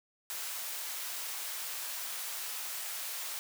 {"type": "high-pass noise", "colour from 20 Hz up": "white", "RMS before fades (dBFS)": -39, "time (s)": [0.3, 3.39], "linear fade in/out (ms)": 0, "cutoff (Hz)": 700, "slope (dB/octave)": 12, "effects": []}